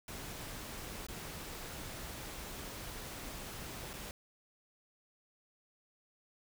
pink noise with dropouts, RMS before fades -45 dBFS, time 0.08-4.11 s, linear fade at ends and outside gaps 1 ms, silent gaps 1.067-1.085 / 3.933-3.937 s, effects none

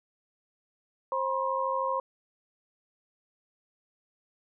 sine tone cluster, 530 / 969 / 1062 Hz, C5 / B5 / C6, +22 / -33 / +25 cents, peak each -31 dBFS, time 1.12-2 s, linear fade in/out 2 ms, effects none

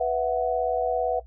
sine chord, B suspended fourth, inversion none, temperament equal with one note detuned, 493.9 / 662.3 / 740 Hz, B4 / E5 / F#5, 0 / +8 / 0 cents, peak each -26 dBFS, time 0-1.2 s, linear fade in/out 10 ms, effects noise-tail reverb RT60 0.1 s tail -17 dB re dry + added 60 Hz sine -44 dBFS peak until 1.26 s

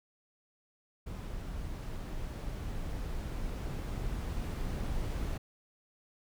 brown noise with level ramp, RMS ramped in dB -40 to -34 dBFS, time 1.06-5.38 s, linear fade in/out 10 ms, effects none

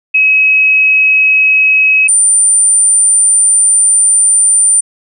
sine tone pair in turn, 2555 / 9105 Hz, D#7 / C#9, +45 / +45 cents, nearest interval octave + minor seventh, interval 2200 cents, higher second, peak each -5 dBFS, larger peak neither, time 0.14-2.08 / 2.08-4.81 s, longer second, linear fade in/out 10 ms, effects none

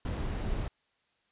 brown noise, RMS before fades -33 dBFS, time 0.05-0.68 s, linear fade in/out 2 ms, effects white hiss -73 dBFS RMS until 1.31 s + resampled to 8000 Hz

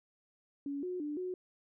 sine tone with pitch steps, 282.1 / 363 / 296 / 366.1 Hz, C#4 / F#4 / D4 / F#4, +30 / -33 / +14 / -18 cents, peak -35 dBFS, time 0.66-1.34 s, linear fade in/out 2 ms, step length 170 ms, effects none

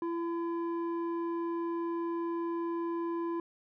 square tone with low-pass filter, 337.5 Hz, E4, 41 cents sharp, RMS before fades -34 dBFS, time 0.02-3.4 s, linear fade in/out 2 ms, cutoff 900 Hz, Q 1.7, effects none

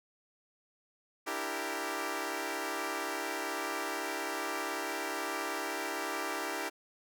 10% pulse chord, E half-diminished seventh, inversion third, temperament equal with one note detuned, 293.7 / 329.6 / 392 / 462.7 Hz, D4 / E4 / G4 / Bb4, 0 / 0 / 0 / -13 cents, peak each -33 / -31 / -30 / -33 dBFS, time 1.26-6.7 s, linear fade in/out 20 ms, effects none

